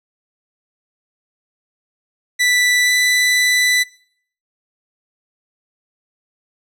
sawtooth tone with pitch glide, 1975.5 to 1988.1 Hz, B6 to B6, 0 to +11 cents, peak -9 dBFS, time 2.39-3.84 s, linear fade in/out 20 ms, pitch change +11 cents, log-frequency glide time 2.83-2.91 s, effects noise-tail reverb RT60 0.6 s tail -23 dB re dry + low-pass 11000 Hz 12 dB/octave

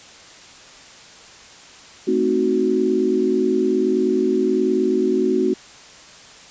sine chord, A diminished seventh, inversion none, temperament equal, 220 / 261.6 / 311.1 / 370 Hz, A3 / C4 / Eb4 / Gb4, 0 / 0 / 0 / 0 cents, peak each -24 / -22 / -24 / -18 dBFS, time 2.07-5.54 s, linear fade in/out 10 ms, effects white hiss -43 dBFS RMS until 6.5 s + resampled to 16000 Hz

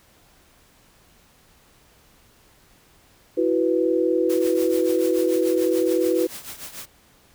sine chord, E suspended second, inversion none, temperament equal, 329.6 / 370 / 493.9 Hz, E4 / F#4 / B4, 0 / 0 / 0 cents, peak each -22 dBFS, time 3.37-6.27 s, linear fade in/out 10 ms
white noise with tremolo, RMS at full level -34 dBFS, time 4.29-6.86 s, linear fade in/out 10 ms, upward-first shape triangle, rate 6.9 Hz, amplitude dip 80%
effects pink hiss -56 dBFS RMS until 7.34 s

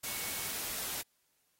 sine tone in noise, 2217 Hz, C#7, in tune, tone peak -48 dBFS, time 0.05-0.54 s, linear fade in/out 10 ms, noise white, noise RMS -38 dBFS, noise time 0.03-1.02 s, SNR -13 dB, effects white hiss -75 dBFS RMS until 1.59 s + AAC 48 kbps

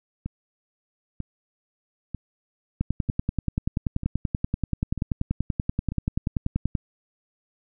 two click trains, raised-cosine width 5 ms, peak -11 / -18 dBFS, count 42 / 7, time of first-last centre 2.81-6.752 / 0.26-5.92 s, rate 10.4 / 1.06 Hz, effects none

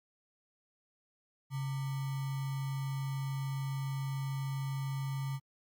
sine tone with sample-and-hold, 136.5 Hz, C#3, 26 cents flat, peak -33 dBFS, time 1.5-5.4 s, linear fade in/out 50 ms, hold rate 1050 Hz, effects Opus 48 kbps

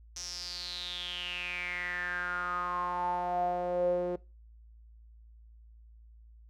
sawtooth tone with band-pass filter sweep, 177.7 Hz, F3, 30 cents sharp, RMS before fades -34 dBFS, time 0.16-4.16 s, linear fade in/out 5 ms, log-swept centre 5900 to 440 Hz, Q 8.4, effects noise-tail reverb RT60 0.3 s tail -22 dB re dry + added 56 Hz sine -52 dBFS peak until 6.49 s

